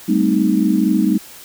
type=chord; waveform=sine; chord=A half-diminished seventh; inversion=third; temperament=equal with one note detuned; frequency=196 / 220 / 258.3 / 311.1 Hz; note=G3 / A3 / C4 / Eb4; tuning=0 / 0 / -22 / 0 cents; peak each=-17 / -18 / -20 / -17 dBFS; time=0.08-1.18 s; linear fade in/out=10 ms; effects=white hiss -39 dBFS RMS until 1.44 s